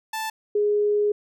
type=tone pair in turn; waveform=sawtooth / sine; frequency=880 / 415.3 Hz; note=A5 / G#4; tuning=0 / 0 cents; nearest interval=octave + minor second; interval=1300 cents; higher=first; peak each=-23 / -18 dBFS; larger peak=second; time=0.13-0.3 / 0.55-1.12 s; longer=second; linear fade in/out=5 ms; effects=none